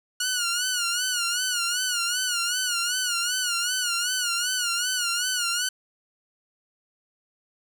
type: tone with vibrato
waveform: 10% pulse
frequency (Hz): 1445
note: F#6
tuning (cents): -41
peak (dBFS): -15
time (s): 0.2-5.69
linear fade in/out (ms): 5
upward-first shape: sine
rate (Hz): 2.6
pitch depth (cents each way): 84
effects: none